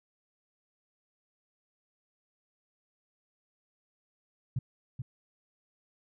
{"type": "tone with echo", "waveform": "sine", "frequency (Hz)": 126.1, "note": "B2", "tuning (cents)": 36, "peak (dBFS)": -27, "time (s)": [4.56, 4.59], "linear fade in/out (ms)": 5, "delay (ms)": 430, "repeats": 1, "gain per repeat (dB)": -6, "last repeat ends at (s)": 5.02, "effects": []}